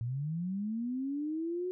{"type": "linear sweep", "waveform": "sine", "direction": "up", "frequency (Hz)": [112.7, 370], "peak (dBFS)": -32, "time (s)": [0.01, 1.71], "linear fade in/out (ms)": 0, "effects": []}